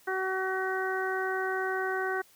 harmonic tone, 377.8 Hz, F#4, 36 cents sharp, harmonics 1 / 2 / 3 / 4 / 5, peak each -32 / -35 / -38 / -33 / -38 dBFS, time 0.07-2.22 s, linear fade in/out 10 ms, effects white hiss -60 dBFS RMS until 2.35 s

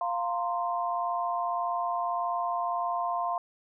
sine chord, F suspended fourth, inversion none, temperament equal with one note detuned, 698.5 / 924.8 / 1046.5 Hz, F5 / Bb5 / C6, 0 / -14 / 0 cents, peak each -30 / -35 / -31 dBFS, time 0.01-3.38 s, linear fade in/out 2 ms, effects none

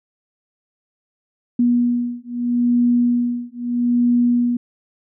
sine beating tone pair, 241.2 / 241.98 Hz, B3 / B3, -41 / -35 cents, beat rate 0.78 Hz, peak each -18 dBFS, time 1.59-4.57 s, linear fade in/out 5 ms, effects none

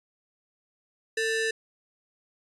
45% pulse ring-modulated tone, 1108.7 Hz, C#6, in tune, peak -22 dBFS, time 1.17-1.51 s, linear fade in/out 5 ms, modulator 660 Hz, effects resampled to 22050 Hz

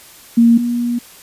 sine tone pair in turn, 233.1 / 239.4 Hz, A#3 / A#3, 0 / +46 cents, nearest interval unison, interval 46 cents, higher second, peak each -6 / -15 dBFS, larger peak first, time 0.37-0.58 / 0.58-0.99 s, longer second, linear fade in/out 10 ms, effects white hiss -41 dBFS RMS until 1.22 s + resampled to 32000 Hz

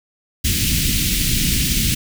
pink band-stop noise, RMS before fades -18 dBFS, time 0.44-1.95 s, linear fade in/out 10 ms, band 260 to 2400 Hz, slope 24 dB/octave, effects none

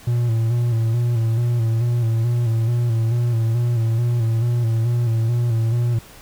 triangle tone with vibrato, 116.54 Hz, A#2, in tune, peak -14 dBFS, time 0.07-5.99 s, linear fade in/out 5 ms, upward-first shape square, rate 2.3 Hz, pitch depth 49 cents each way, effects pink hiss -44 dBFS RMS until 6.21 s

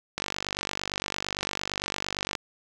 click train, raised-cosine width 0.2 ms, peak -11 dBFS, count 107, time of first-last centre 0.18-2.352 s, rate 48.8 Hz, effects none

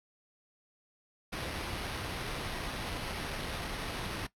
pink noise with sample-and-hold, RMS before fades -38 dBFS, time 1.32-4.27 s, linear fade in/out 10 ms, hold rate 7350 Hz, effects noise-tail reverb RT60 0.1 s tail -17 dB re dry + low-pass 12000 Hz 12 dB/octave

